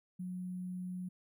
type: tone with sample-and-hold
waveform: sine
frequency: 181.8 Hz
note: F#3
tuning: 30 cents flat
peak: -38 dBFS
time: 0.19-1.09 s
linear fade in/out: 10 ms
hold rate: 11025 Hz
effects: none